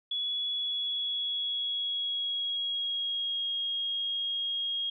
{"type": "tone with pitch glide", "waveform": "sine", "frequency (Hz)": [3386, 3267], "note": ["G#7", "G#7"], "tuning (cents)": [33, -29], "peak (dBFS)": -29, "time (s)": [0.11, 4.9], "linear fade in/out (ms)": 5, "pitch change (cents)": -62, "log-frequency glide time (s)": [0.52, 3.49], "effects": []}